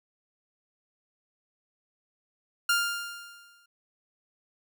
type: tone with exponential decay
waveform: sawtooth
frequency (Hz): 1401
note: F6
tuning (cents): +5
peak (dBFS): -17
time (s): 2.69-3.66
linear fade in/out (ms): 5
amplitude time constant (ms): 210
effects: none